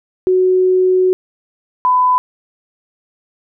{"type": "tone pair in turn", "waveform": "sine", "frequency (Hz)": [370, 1002.4], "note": ["F#4", "B5"], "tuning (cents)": [0, 25], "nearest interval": "octave + perfect fourth", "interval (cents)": 1725, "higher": "second", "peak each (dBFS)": -9, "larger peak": "neither", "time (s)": [[0.27, 1.13], [1.85, 2.18]], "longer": "first", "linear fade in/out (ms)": 0, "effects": []}